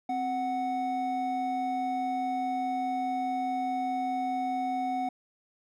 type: tone pair together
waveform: triangle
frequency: 261.6 / 740 Hz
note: C4 / F#5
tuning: 0 / 0 cents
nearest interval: octave + tritone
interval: 1800 cents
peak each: -32 / -27 dBFS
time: 0.09-5.09 s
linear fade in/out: 5 ms
effects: none